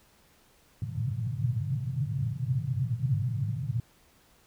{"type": "band-pass noise", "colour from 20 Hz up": "pink", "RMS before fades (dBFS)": -30, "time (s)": [0.82, 3.8], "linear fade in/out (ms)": 2, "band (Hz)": [110, 140], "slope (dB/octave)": 48, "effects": ["pink hiss -62 dBFS RMS until 4.46 s"]}